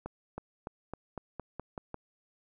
accelerating click train, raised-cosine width 1 ms, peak -24 dBFS, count 9, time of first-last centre 0.06-1.944 s, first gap 320 ms, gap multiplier 0.91, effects none

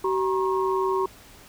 sine tone cluster, 381.2 / 944 / 1081 Hz, G4 / A#5 / C#6, -48 / +22 / -44 cents, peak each -23 / -28 / -28 dBFS, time 0.04-1.06 s, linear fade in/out 5 ms, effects pink hiss -49 dBFS RMS until 1.48 s

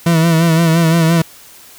40% pulse tone with vibrato, 164.81 Hz, E3, in tune, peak -8 dBFS, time 0.06-1.22 s, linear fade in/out 5 ms, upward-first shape sine, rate 5.8 Hz, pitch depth 52 cents each way, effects white hiss -40 dBFS RMS until 1.78 s

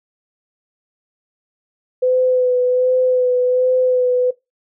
sine tone with vibrato, 504 Hz, B4, 35 cents sharp, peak -12 dBFS, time 2.02-4.31 s, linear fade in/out 10 ms, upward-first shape sine, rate 1.3 Hz, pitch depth 21 cents each way, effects noise-tail reverb RT60 0.2 s tail -20 dB re dry

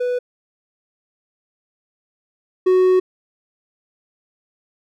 triangle tone pair in turn, 493.9 / 370 Hz, B4 / F#4, 0 / 0 cents, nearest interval perfect fourth, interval 500 cents, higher first, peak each -16 / -9 dBFS, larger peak second, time 0-0.19 / 2.66-3 s, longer second, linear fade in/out 10 ms, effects none

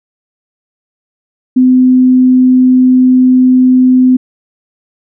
sine tone, 254.9 Hz, C4, 45 cents flat, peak -3 dBFS, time 1.56-4.17 s, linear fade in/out 10 ms, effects none

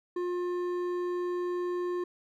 sine tone with hard clipping, 355.4 Hz, F4, 30 cents sharp, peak -31 dBFS, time 0.16-2.04 s, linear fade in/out 5 ms, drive 8 dB, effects none

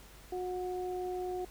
sine tone pair together, 363.5 / 729.7 Hz, F#4 / F#5, -31 / -24 cents, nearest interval octave, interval 1207 cents, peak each -35 / -40 dBFS, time 0.32-1.45 s, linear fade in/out 5 ms, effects added 50 Hz sine -55 dBFS peak until 1.5 s + pink hiss -56 dBFS RMS until 1.5 s

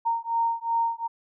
sine beating tone pair, 922 / 924.7 Hz, A#5 / A#5, -19 / -14 cents, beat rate 2.7 Hz, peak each -26 dBFS, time 0.05-1.08 s, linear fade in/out 20 ms, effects none

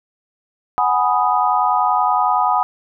sine chord, G# minor seventh, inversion third, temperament equal, 740 / 830.6 / 987.8 / 1244.5 Hz, F#5 / G#5 / B5 / D#6, 0 / 0 / 0 / 0 cents, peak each -19 dBFS, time 0.78-2.63 s, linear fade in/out 0 ms, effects none

